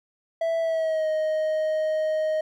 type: tone with pitch glide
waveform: triangle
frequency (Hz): 659.3 to 624.1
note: E5 to D#5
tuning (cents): 0 to +5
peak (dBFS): -20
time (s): 0.41-2.41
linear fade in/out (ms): 5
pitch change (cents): -95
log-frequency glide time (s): 0.6-1.08
effects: none